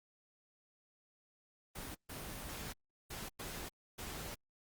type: noise bursts at uneven times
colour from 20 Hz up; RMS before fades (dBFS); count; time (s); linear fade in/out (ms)
pink; -45; 5; 1.75-1.95 / 2.09-2.73 / 3.1-3.29 / 3.39-3.69 / 3.98-4.35; 10
effects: Opus 24 kbps